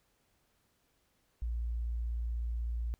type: tone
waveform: sine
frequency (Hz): 58.1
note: A#1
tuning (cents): -5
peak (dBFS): -32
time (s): 1.42-2.94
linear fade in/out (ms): 0
effects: pink hiss -74 dBFS RMS until 2.99 s